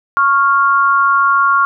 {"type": "tone pair together", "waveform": "sine", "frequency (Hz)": [1104.6, 1396.9], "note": ["C#6", "F6"], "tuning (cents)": [-6, 0], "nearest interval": "major third", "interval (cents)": 406, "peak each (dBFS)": [-11, -12], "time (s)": [0.17, 1.65], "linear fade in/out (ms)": 0, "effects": []}